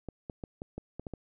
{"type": "clicks", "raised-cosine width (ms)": 2, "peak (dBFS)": -25, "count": 8, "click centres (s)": [0.087, 0.298, 0.438, 0.619, 0.78, 0.996, 1.068, 1.137], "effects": []}